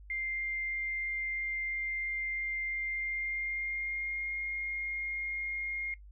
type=tone with pitch glide; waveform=sine; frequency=2101 to 2133 Hz; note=C7 to C7; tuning=+7 to +33 cents; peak=-33 dBFS; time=0.1-5.94 s; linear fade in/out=2 ms; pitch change=+26 cents; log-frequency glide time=2.86-4.33 s; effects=noise-tail reverb RT60 0.1 s tail -18 dB re dry + added 50 Hz sine -49 dBFS peak until 6.11 s